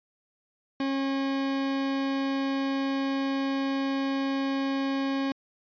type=tone; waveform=40% pulse; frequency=272.2 Hz; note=C#4; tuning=31 cents flat; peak=-25 dBFS; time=0.8-5.32 s; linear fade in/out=2 ms; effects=resampled to 11025 Hz